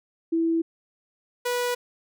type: tone pair in turn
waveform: sine / sawtooth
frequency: 329.6 / 489.2 Hz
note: E4 / B4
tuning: 0 / -16 cents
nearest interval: perfect fifth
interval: 684 cents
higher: second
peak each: -20 dBFS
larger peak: neither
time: 0.32-0.62 / 1.45-1.75 s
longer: neither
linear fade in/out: 10 ms
effects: none